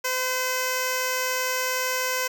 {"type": "tone with notch filter", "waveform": "5% pulse", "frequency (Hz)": 511, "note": "C5", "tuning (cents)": -41, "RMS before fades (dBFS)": -26, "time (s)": [0.04, 2.28], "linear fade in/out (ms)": 10, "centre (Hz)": 3800, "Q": 1.3, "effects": []}